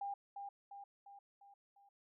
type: tone with echo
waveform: sine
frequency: 801 Hz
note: G5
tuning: 37 cents sharp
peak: -39 dBFS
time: 0.01-0.14 s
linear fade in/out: 5 ms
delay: 350 ms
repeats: 5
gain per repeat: -5 dB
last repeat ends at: 1.89 s
effects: none